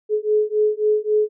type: beating tone pair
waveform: sine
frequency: 423.5 / 427.2 Hz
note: G#4 / G#4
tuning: +34 / +49 cents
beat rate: 3.7 Hz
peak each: -19 dBFS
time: 0.09-1.29 s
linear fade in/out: 50 ms
effects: none